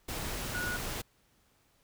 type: tone in noise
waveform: sine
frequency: 1455 Hz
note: F#6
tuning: 29 cents flat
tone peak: -34 dBFS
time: 0.54-0.77 s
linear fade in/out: 10 ms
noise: pink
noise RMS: -37 dBFS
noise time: 0.08-1.02 s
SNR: 0 dB
effects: pink hiss -69 dBFS RMS until 1.83 s